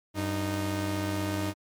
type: tone pair together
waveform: sawtooth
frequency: 96.14 / 308.4 Hz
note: G2 / D#4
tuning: -33 / -15 cents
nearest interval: octave + minor sixth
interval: 2018 cents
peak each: -27 dBFS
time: 0.14-1.54 s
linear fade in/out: 50 ms
effects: MP3 96 kbps